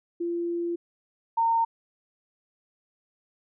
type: tone pair in turn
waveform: sine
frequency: 343 / 915.7 Hz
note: F4 / A#5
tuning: -31 / -31 cents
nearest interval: octave + perfect fourth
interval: 1700 cents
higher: second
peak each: -26 / -20 dBFS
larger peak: second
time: 0.2-0.76 / 1.37-1.65 s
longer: first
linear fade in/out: 10 ms
effects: none